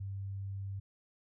sine tone, 98 Hz, G2, in tune, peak -37 dBFS, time 0-0.8 s, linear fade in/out 10 ms, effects none

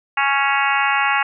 harmonic tone with a mistuned harmonic, 277.2 Hz, C#4, in tune, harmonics 3 / 4 / 5 / 6 / 7 / 8 / 9 / 10, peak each -21 / -22 / -23 / -24 / -24 / -25 / -26 / -26 dBFS, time 0.17-1.23 s, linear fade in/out 5 ms, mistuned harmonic 9, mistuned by +26 cents, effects none

